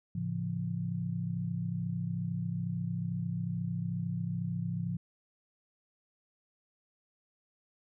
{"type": "chord", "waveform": "sine", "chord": "A augmented", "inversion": "none", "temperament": "equal with one note detuned", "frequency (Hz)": [110, 138.59, 172.31], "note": ["A2", "C#3", "E#3"], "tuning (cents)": [0, 0, -23], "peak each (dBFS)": [-37, -38, -34], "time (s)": [0.15, 4.97], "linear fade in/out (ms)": 5, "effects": []}